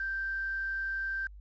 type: tone with quantisation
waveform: sine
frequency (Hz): 1568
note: G6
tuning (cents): 0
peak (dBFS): -31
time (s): 0-1.27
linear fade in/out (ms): 2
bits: 9
effects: added 50 Hz sine -46 dBFS peak until 1.4 s + resampled to 16000 Hz